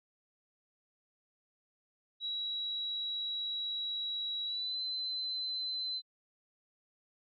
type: tone with pitch glide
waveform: sine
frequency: 3884 to 4054 Hz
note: B7 to B7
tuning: -30 to +45 cents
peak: -34 dBFS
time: 2.2-6.02 s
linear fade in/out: 50 ms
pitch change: +75 cents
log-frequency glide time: 4.45-4.77 s
effects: AAC 32 kbps